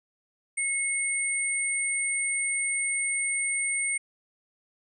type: tone pair together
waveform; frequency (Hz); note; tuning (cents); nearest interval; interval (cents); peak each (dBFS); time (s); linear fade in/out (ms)
sine; 2185 / 8770; C#7 / C#9; -26 / -20; 2 octaves; 2406; -28 / -28; 0.57-3.98; 10
effects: none